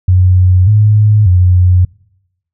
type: tone with pitch steps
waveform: sine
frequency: 91.6 / 106 / 90.4 Hz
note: F#2 / G#2 / F#2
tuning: -17 / +36 / -40 cents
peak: -4 dBFS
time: 0.08-1.85 s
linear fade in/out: 5 ms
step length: 590 ms
effects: noise-tail reverb RT60 0.9 s tail -25 dB re dry